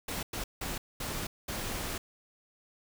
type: noise bursts at uneven times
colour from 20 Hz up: pink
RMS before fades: -36 dBFS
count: 5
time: 0.08-0.23 / 0.33-0.44 / 0.61-0.78 / 1-1.27 / 1.48-1.98 s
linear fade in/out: 5 ms
effects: none